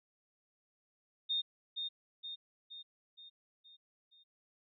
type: tone with echo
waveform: sine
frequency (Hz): 3667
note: A#7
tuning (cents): -29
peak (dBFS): -31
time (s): 1.29-1.42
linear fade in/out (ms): 20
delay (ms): 470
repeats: 6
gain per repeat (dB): -5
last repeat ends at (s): 4.24
effects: none